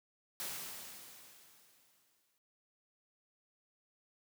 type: noise with exponential decay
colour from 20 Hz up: white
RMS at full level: -40 dBFS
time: 0.4-2.38 s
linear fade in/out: 0 ms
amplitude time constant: 430 ms
effects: noise-tail reverb RT60 0.2 s tail -26 dB re dry + high-pass 100 Hz 12 dB/octave